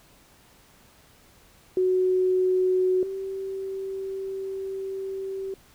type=tone pair in turn; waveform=sine; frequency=370 / 385.9 Hz; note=F#4 / G4; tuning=0 / -27 cents; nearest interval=minor second; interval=73 cents; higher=second; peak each=-19 / -29 dBFS; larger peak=first; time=1.77-3.03 / 3.03-5.54 s; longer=second; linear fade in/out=2 ms; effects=pink hiss -56 dBFS RMS until 5.74 s